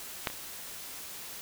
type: clicks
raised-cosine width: 0.3 ms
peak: -12 / -26 dBFS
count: 2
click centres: 0.272 / 0.301 s
effects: white hiss -43 dBFS RMS until 1.41 s